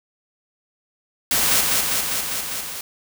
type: noise with echo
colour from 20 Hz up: white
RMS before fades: -19 dBFS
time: 1.31-1.61 s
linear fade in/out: 2 ms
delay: 200 ms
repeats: 6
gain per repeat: -2 dB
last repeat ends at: 2.81 s
effects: none